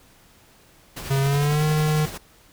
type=noise with tremolo; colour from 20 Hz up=pink; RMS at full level=-33 dBFS; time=0.96-2.18 s; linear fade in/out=10 ms; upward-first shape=sine; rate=11 Hz; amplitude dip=40%
type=tone with pitch glide; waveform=square; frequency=136.5 to 153.22 Hz; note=C#3 to D#3; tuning=-26 to -26 cents; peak=-19 dBFS; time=1.1-2.06 s; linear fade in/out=10 ms; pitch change=+200 cents; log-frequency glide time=1.21-1.64 s
effects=pink hiss -54 dBFS RMS until 2.52 s